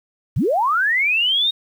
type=linear sweep; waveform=sine; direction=up; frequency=76 to 3761 Hz; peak=-15 dBFS; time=0.36-1.51 s; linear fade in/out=10 ms; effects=8-bit